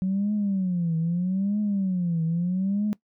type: tone with vibrato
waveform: sine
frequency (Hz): 184.7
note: F#3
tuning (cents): -3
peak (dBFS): -21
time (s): 0.02-2.93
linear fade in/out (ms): 0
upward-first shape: triangle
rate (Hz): 0.79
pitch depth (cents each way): 240
effects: noise-tail reverb RT60 0.1 s tail -21 dB re dry + tanh soft clip ceiling -18 dBFS